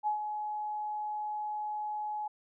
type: tone with ADSR envelope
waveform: sine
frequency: 845 Hz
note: G#5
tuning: 30 cents sharp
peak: -26 dBFS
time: 0.03-2.28 s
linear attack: 40 ms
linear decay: 110 ms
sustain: -7 dB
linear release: 8 ms
effects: none